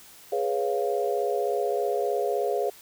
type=chord; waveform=sine; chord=C# dominant seventh; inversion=second; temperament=equal with one note detuned; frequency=415.3 / 491 / 554.4 / 698.5 Hz; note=G#4 / B4 / C#5 / E#5; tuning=0 / -10 / 0 / 0 cents; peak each=-27 / -30 / -30 / -30 dBFS; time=0.32-2.7 s; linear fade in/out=5 ms; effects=white hiss -50 dBFS RMS until 2.81 s